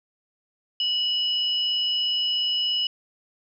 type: tone pair together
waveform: sine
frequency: 2941 / 5122 Hz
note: F#7 / D#8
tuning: -11 / +49 cents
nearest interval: minor seventh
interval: 960 cents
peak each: -22 / -30 dBFS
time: 0.8-2.87 s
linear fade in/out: 2 ms
effects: none